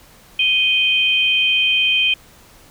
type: tone pair together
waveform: sine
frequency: 2489 / 3136 Hz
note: D#7 / G7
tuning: 0 / 0 cents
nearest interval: major third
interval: 400 cents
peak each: -16 dBFS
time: 0.39-2.14 s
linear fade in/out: 5 ms
effects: pink hiss -47 dBFS RMS until 2.7 s